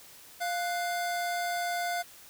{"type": "tone pair together", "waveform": "square", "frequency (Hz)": [699.9, 1483], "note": ["F5", "F#6"], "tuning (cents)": [4, 4], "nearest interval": "octave + minor second", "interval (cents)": 1300, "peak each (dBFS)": [-31, -37], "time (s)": [0.4, 2.03], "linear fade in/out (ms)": 20, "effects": ["white hiss -52 dBFS RMS until 2.29 s"]}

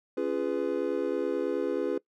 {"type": "chord", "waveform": "triangle", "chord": "C# dominant seventh", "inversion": "none", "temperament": "just", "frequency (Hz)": [277.2, 346.5, 415.8, 498.9], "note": ["C#4", "E#4", "G#4", "B4"], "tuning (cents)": [0, -14, 2, 17], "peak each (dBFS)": [-32, -30, -30, -30], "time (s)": [0.17, 1.98], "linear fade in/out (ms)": 5, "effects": ["noise-tail reverb RT60 0.1 s tail -22 dB re dry"]}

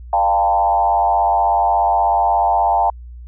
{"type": "tone with frequency modulation", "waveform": "sine", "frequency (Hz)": 796, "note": "G5", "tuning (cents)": 26, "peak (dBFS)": -12, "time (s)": [0.13, 2.9], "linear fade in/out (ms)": 2, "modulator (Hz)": 96.5, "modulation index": 1.4, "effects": ["added 60 Hz sine -32 dBFS peak until 3.27 s"]}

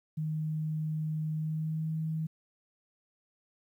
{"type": "tone with pitch glide", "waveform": "sine", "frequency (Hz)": [155.56, 158.65], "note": ["D#3", "D#3"], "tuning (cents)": [0, 34], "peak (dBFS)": -30, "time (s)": [0.17, 2.27], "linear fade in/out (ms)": 10, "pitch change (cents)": 34, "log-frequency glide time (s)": [1.33, 1.9], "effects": ["11-bit"]}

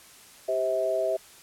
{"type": "chord", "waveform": "sine", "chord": "C major", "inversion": "second", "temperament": "equal with one note detuned", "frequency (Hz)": [392, 523.3, 646.1], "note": ["G4", "C5", "E5"], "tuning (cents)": [0, 0, -35], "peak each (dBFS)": [-31, -31, -25], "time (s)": [0.48, 1.17], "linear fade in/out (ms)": 10, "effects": ["white hiss -51 dBFS RMS until 1.42 s", "low-pass 12000 Hz 12 dB/octave"]}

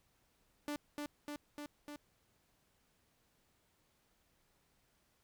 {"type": "tone with echo", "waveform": "sawtooth", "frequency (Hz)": 293.7, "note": "D4", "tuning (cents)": 0, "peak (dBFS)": -34, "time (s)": [0.68, 0.76], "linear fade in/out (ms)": 0, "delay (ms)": 300, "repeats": 4, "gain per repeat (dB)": -2, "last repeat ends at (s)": 1.96, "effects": ["pink hiss -75 dBFS RMS until 5.23 s"]}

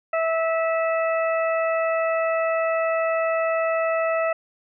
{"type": "harmonic tone", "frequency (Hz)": 653, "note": "E5", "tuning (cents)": -17, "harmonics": [1, 2, 3, 4], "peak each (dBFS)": [-21, -27, -31, -33], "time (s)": [0.13, 4.33], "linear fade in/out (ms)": 5, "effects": []}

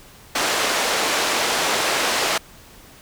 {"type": "band-pass noise", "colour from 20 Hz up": "pink", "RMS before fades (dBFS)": -21, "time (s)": [0.35, 2.38], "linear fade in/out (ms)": 5, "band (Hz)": [470, 7500], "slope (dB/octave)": 12, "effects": ["pink hiss -46 dBFS RMS until 3.01 s"]}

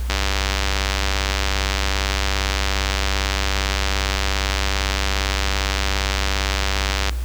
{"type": "click train", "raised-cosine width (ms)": 0.2, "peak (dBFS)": -3, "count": 683, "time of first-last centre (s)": [0.1, 7.095], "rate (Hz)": 97.5, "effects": ["added 60 Hz sine -21 dBFS peak until 7.24 s", "pink hiss -39 dBFS RMS until 7.24 s"]}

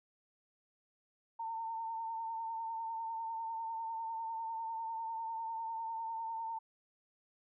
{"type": "tone with vibrato", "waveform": "sine", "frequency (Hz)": 905, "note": "A5", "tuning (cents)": 48, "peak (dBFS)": -37, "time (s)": [1.39, 6.59], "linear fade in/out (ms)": 10, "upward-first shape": "sine", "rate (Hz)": 10, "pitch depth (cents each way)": 29, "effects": []}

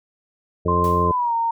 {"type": "harmonic tone", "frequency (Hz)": 87.31, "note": "F2", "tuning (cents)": 0, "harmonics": [1, 2, 3, 4, 5, 6, 7], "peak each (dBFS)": [-23, -25, -33, -27, -24, -33, -30], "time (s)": [0.65, 1.12], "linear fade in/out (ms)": 10}
{"type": "tone with pitch glide", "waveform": "sine", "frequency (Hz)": [1046.5, 921.6], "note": ["C6", "A#5"], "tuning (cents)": [0, -20], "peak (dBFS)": -18, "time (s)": [0.68, 1.51], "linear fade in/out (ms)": 5, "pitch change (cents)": -220, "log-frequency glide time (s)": [1.05, 1.34]}
{"type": "noise with exponential decay", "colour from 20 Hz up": "white", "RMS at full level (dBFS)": -38, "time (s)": [0.84, 1.18], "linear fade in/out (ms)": 1, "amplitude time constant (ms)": 73}
{"effects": []}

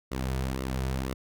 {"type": "tone with flanger", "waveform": "sawtooth", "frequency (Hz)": 65.41, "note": "C2", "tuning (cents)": 0, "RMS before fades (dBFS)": -31, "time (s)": [0.11, 1.14], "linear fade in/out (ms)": 10, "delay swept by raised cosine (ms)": [1.2, 3.8], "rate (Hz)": 2, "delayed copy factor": -0.6, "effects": []}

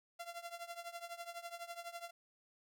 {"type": "tone with tremolo", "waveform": "sawtooth", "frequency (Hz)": 686, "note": "F5", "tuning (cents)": -31, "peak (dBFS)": -38, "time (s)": [0.19, 2.11], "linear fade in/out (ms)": 10, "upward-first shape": "triangle", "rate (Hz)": 12, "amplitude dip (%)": 90, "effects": []}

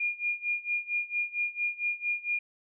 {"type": "tone with tremolo", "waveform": "sine", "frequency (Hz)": 2421, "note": "D#7", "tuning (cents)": -48, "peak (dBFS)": -25, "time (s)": [0, 2.39], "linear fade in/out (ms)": 5, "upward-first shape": "sine", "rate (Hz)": 4.4, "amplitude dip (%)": 90, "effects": []}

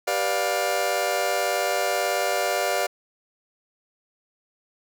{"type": "chord", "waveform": "sawtooth", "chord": "G dominant seventh", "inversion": "none", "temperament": "just", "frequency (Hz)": [392, 490, 588, 705.6], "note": ["G4", "B4", "D5", "F5"], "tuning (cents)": [0, -14, 2, 18], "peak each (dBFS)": [-27, -26, -22, -22], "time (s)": [0.07, 2.87], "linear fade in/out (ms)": 10, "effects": []}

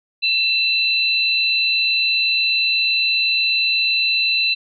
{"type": "tone pair together", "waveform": "sine", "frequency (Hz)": [2683, 4017], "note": ["E7", "B7"], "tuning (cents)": [30, 29], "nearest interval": "perfect fifth", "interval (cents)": 699, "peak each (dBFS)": -18, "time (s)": [0.22, 4.55], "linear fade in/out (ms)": 20, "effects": []}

